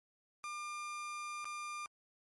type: tone with dropouts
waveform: 30% pulse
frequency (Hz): 1200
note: D6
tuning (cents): +37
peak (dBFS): -38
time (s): 0.44-1.86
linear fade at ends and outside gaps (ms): 0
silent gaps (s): 1.445-1.454
effects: MP3 48 kbps